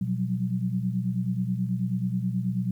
sine tone cluster, 122.4 / 180.6 / 189.9 Hz, B2 / F#3 / F#3, -15 / -42 / +45 cents, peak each -29 dBFS, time 0.01-2.71 s, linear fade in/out 5 ms, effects 10-bit

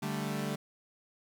sawtooth chord, D suspended fourth, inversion none, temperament equal, 146.83 / 196 / 220 Hz, D3 / G3 / A3, 0 / 0 / 0 cents, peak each -33 dBFS, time 0.02-0.56 s, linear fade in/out 10 ms, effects 10-bit

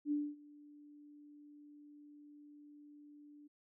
sine tone with ADSR envelope, 293.7 Hz, D4, in tune, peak -31 dBFS, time 0.05-3.48 s, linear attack 65 ms, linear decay 240 ms, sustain -24 dB, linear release 14 ms, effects none

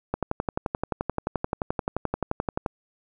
click train, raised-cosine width 1 ms, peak -11 dBFS, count 30, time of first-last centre 0.14-2.662 s, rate 11.5 Hz, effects none

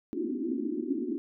pink band-pass noise, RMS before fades -32 dBFS, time 0.13-1.18 s, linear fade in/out 0 ms, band 230 to 370 Hz, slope 96 dB/octave, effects none

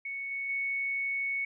sine tone with level steps, 2217 Hz, C#7, in tune, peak -34 / -32 / -29 dBFS, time 0.05-1.45 s, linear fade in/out 5 ms, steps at 0.31 / 0.49 s, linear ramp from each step 5 ms, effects none

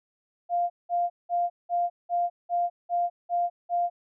sine tone bursts, 698.5 Hz, F5, in tune, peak -22 dBFS, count 9, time 0.49-3.9 s, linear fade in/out 50 ms, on 210 ms, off 190 ms, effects none

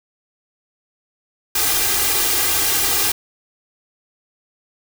white noise with comb filter, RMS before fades -18 dBFS, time 1.55-3.12 s, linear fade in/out 5 ms, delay 2.5 ms, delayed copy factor +0.9, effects none

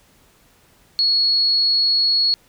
sine tone, 4346 Hz, C#8, 35 cents flat, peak -14 dBFS, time 0.99-2.34 s, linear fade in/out 0 ms, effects pink hiss -55 dBFS RMS until 2.48 s

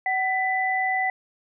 sine tone pair together, 756 / 1992.2 Hz, F#5 / B6, +37 / +15 cents, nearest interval octave + perfect fourth, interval 1678 cents, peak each -24 dBFS, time 0.06-1.1 s, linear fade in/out 2 ms, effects none

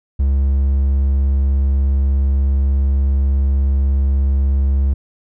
triangle tone, 68.3 Hz, C#2, 25 cents flat, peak -10 dBFS, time 0.19-4.94 s, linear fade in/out 10 ms, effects none

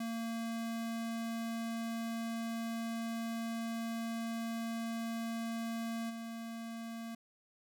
square tone with level steps, 228.8 Hz, A#3, 32 cents flat, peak -37 / -42 dBFS, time 0-7.15 s, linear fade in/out 5 ms, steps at 6.09 s, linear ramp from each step 20 ms, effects none

